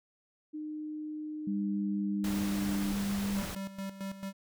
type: tone with pitch glide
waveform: sine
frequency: 305.4 to 298.1 Hz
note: D#4 to D4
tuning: -32 to +26 cents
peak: -36 dBFS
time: 0.53-2.93 s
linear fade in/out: 20 ms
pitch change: -42 cents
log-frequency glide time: 2.42-2.7 s
type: tone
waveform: sine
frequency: 200 Hz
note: G3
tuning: 35 cents sharp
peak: -30 dBFS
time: 1.47-3.43 s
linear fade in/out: 5 ms
type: noise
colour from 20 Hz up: pink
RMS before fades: -40 dBFS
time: 2.24-3.55 s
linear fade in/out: 2 ms
type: tone with tremolo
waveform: square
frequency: 194.7 Hz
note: G3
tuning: 12 cents flat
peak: -36 dBFS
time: 3.34-4.33 s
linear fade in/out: 50 ms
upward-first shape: square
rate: 4.5 Hz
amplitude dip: 70%
effects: none